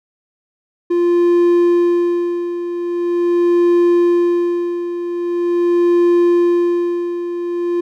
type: tone with tremolo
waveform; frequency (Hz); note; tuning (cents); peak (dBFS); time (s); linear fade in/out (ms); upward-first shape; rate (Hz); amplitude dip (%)
triangle; 347.8; F4; -7; -7; 0.9-7.81; 10; sine; 0.43; 70
effects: none